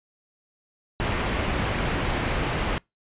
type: low-pass noise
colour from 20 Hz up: pink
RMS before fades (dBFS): -26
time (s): 1-2.78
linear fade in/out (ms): 0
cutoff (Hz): 3200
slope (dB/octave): 24
effects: noise-tail reverb RT60 0.2 s tail -26 dB re dry + resampled to 8000 Hz